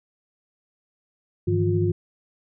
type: tone cluster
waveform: sine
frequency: 100.8 / 154.6 / 168.4 / 355.2 Hz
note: G2 / D#3 / E3 / F4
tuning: +49 / -11 / +37 / +29 cents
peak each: -22 / -28 / -28 / -23 dBFS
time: 1.47-1.92 s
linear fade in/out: 10 ms
effects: none